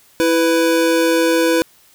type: tone pair together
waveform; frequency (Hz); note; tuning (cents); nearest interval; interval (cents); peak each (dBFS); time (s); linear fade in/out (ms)
square; 329.6 / 496.6; E4 / B4; 0 / +9; perfect fifth; 709; -16; 0.2-1.62; 0
effects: white hiss -51 dBFS RMS until 1.94 s